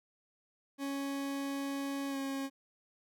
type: tone with pitch glide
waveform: 40% pulse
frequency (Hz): 277.2 to 272.4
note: C#4 to C#4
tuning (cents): 0 to -30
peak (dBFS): -34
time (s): 0.78-2.5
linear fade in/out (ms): 50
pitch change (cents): -30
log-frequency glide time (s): 2.09-2.17
effects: none